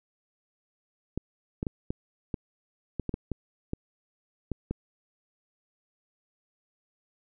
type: clicks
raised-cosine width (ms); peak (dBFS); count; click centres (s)
3; -17; 12; 1.176 / 1.629 / 1.668 / 1.905 / 2.342 / 2.997 / 3.093 / 3.141 / 3.317 / 3.734 / 4.517 / 4.71
effects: none